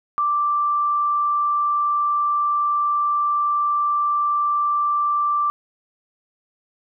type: tone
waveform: sine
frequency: 1174.7 Hz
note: D6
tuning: in tune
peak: -17 dBFS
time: 0.18-5.5 s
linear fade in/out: 0 ms
effects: none